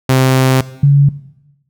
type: tone pair in turn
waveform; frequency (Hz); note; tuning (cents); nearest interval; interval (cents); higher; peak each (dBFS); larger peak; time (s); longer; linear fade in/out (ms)
sawtooth / sine; 130.81 / 141.51; C3 / C#3; 0 / +36; minor second; 136; second; -4; neither; 0.09-0.61 / 0.83-1.09; first; 5
effects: noise-tail reverb RT60 1.0 s tail -18 dB re dry